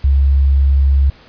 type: tone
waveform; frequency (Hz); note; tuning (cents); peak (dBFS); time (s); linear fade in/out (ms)
sine; 68.7; C#2; -15; -8; 0.04-1.1; 5
effects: pink hiss -44 dBFS RMS until 1.28 s + resampled to 11025 Hz